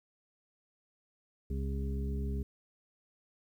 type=harmonic tone with a mistuned harmonic; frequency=67.9 Hz; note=C#2; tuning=35 cents flat; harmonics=1 / 2 / 3 / 4 / 6; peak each=-33 / -41 / -41 / -47 / -45 dBFS; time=1.5-2.43 s; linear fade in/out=5 ms; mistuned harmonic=1; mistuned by=-19 cents; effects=11-bit